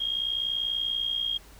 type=tone with amplitude modulation; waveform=sine; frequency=3248 Hz; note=G#7; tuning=39 cents flat; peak=-23 dBFS; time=0-1.38 s; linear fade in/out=10 ms; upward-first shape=sine; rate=60.3 Hz; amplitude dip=70%; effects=added 50 Hz sine -52 dBFS peak until 1.59 s + pink hiss -53 dBFS RMS until 1.59 s